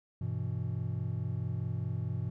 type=chord; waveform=triangle; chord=E minor; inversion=first; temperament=just; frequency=98.89 / 123.61 / 164.81 Hz; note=G2 / B2 / E3; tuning=+16 / +2 / 0 cents; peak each=-34 / -33 / -37 dBFS; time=0.21-2.3 s; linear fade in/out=5 ms; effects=none